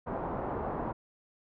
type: low-pass noise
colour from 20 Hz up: white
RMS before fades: -35 dBFS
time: 0.06-0.93 s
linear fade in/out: 20 ms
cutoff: 970 Hz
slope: 24 dB/octave
effects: none